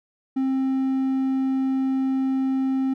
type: tone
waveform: triangle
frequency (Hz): 265.1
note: C4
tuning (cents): +23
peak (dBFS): -18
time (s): 0.36-2.94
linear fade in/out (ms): 10
effects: none